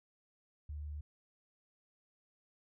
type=tone; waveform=sine; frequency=74.3 Hz; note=D2; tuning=21 cents sharp; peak=-40 dBFS; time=0.69-1.01 s; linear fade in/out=5 ms; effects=none